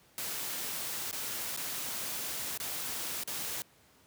white noise with dropouts, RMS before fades -37 dBFS, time 0.18-3.62 s, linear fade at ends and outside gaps 1 ms, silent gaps 1.112-1.128 / 1.564-1.573 / 2.576-2.6 / 3.236-3.275 s, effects pink hiss -63 dBFS RMS until 4.06 s + high-pass 80 Hz 12 dB/octave

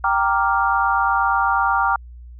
sine chord, G minor seventh, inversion none, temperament equal, 784 / 932.3 / 1174.7 / 1396.9 Hz, G5 / Bb5 / D6 / F6, 0 / 0 / 0 / 0 cents, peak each -21 dBFS, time 0.04-1.96 s, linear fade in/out 2 ms, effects added 60 Hz sine -36 dBFS peak until 2.39 s

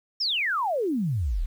sine exponential sweep, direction down, 5580 to 32.7 Hz, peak -23 dBFS, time 0.2-1.46 s, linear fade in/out 10 ms, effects 9-bit

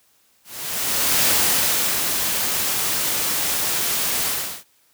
white noise with ADSR envelope, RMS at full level -17 dBFS, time 0.44-4.64 s, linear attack 820 ms, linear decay 740 ms, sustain -5 dB, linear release 360 ms, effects white hiss -60 dBFS RMS until 4.93 s + high-pass 60 Hz 12 dB/octave

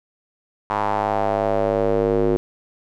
square tone with band-pass filter sweep, 51.5 Hz, G#1, 14 cents flat, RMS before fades -20 dBFS, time 0.7-2.37 s, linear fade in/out 0 ms, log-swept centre 970 to 390 Hz, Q 3.3, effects none

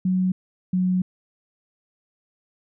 sine tone pair in turn, 185 / 183.51 Hz, F#3 / F#3, 0 / -14 cents, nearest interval unison, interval 14 cents, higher first, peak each -18 dBFS, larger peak neither, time 0.05-0.32 / 0.73-1.02 s, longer second, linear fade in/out 5 ms, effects none

